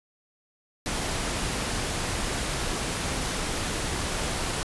pink noise, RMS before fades -29 dBFS, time 0.86-4.63 s, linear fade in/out 0 ms, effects resampled to 24000 Hz

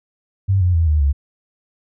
sine tone with pitch steps, 97.1 / 89.56 / 82.6 / 76.18 / 70.26 Hz, G2 / F2 / E2 / D#2 / C#2, -16 / +44 / +4 / -36 / +24 cents, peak -12 dBFS, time 0.48-1.13 s, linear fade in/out 20 ms, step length 130 ms, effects none

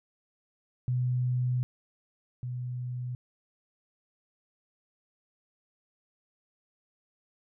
sine tone pair in turn, 125.1 / 124.31 Hz, B2 / B2, +23 / +12 cents, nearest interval unison, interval 11 cents, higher first, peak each -25 / -32 dBFS, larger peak first, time 0.88-1.63 / 2.43-3.15 s, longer first, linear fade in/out 0 ms, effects none

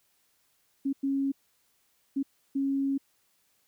sine tone bursts at uneven times, 274.2 Hz, C#4, 19 cents flat, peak -25 dBFS, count 4, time 0.85-0.93 / 1.03-1.32 / 2.16-2.23 / 2.55-2.98 s, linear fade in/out 10 ms, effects white hiss -70 dBFS RMS until 3.67 s

